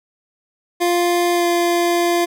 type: tone with pitch glide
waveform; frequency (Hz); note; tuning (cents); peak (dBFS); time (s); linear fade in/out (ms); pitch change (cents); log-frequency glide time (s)
25% pulse; 349.2 to 345.8; F4 to F4; 0 to -17; -11; 0.8-2.26; 20; -17; 1.33-1.46
effects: none